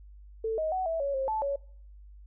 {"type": "tone with pitch steps", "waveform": "sine", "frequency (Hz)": [445, 629, 748, 655, 560, 534, 872, 560], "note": ["A4", "D#5", "F#5", "E5", "C#5", "C5", "A5", "C#5"], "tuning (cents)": [20, 19, 19, -11, 18, 35, -16, 18], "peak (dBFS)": -27, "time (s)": [0.44, 1.56], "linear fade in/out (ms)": 5, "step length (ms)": 140, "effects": ["noise-tail reverb RT60 0.6 s tail -24 dB re dry", "added 50 Hz sine -47 dBFS peak until 2.26 s"]}